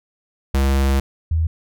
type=tone pair in turn; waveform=square / sine; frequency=67.9 / 80.75 Hz; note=C#2 / E2; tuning=-35 / -35 cents; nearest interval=minor third; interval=300 cents; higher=second; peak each=-15 dBFS; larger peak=neither; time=0.54-1 / 1.31-1.47 s; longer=first; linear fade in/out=5 ms; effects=none